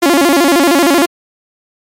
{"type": "tone with vibrato", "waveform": "sawtooth", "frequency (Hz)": 311.1, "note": "D#4", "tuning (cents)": 0, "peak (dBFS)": -3, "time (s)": [0.02, 1.06], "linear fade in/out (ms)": 10, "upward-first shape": "square", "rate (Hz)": 13, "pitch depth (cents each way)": 190, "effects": ["MP3 64 kbps"]}